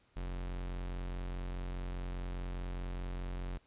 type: tone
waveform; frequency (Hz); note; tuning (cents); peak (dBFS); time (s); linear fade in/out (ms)
45% pulse; 44.86; F1; +47; -37; 0.16-3.58; 10
effects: pink hiss -70 dBFS RMS until 3.66 s + resampled to 8000 Hz